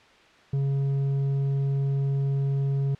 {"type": "tone with low-pass filter", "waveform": "square", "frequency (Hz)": 138.1, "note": "C#3", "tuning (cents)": -6, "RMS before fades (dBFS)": -25, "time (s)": [0.53, 2.95], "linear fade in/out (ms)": 5, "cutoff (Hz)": 290, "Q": 0.74, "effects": ["white hiss -54 dBFS RMS until 2.99 s", "low-pass 3000 Hz 12 dB/octave"]}